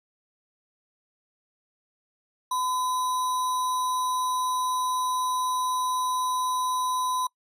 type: tone with sample-and-hold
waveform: sine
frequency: 1012 Hz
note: B5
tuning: 42 cents sharp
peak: -24 dBFS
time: 2.51-7.27 s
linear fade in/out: 5 ms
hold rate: 4900 Hz
effects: noise-tail reverb RT60 0.1 s tail -24 dB re dry + resampled to 32000 Hz